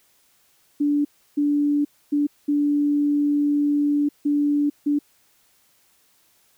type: tone bursts at uneven times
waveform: sine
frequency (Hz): 290.9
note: D4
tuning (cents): -16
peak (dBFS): -17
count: 6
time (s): 0.8-1.05 / 1.37-1.85 / 2.12-2.27 / 2.48-4.09 / 4.25-4.7 / 4.86-4.99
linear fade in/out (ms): 10
effects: white hiss -61 dBFS RMS until 6.57 s